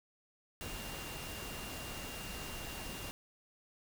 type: tone in noise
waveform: sine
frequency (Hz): 2790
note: F7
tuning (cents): -2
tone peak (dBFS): -50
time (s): 0.61-3.11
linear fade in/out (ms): 0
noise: pink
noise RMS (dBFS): -44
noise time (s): 0.61-3.11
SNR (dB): -9
effects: none